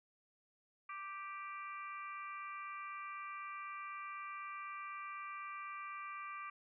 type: harmonic tone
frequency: 392 Hz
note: G4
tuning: in tune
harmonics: 3 / 4 / 5 / 6 / 7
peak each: -45 / -56 / -55 / -51 / -61 dBFS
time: 0.89-6.5 s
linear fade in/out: 5 ms
effects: none